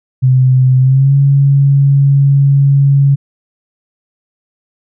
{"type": "tone with pitch glide", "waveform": "sine", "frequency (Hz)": [129.2, 139.28], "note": ["C3", "C#3"], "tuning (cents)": [-21, 9], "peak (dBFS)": -5, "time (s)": [0.22, 3.16], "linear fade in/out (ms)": 20, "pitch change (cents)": 130, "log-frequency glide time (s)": [0.8, 1.14], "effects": []}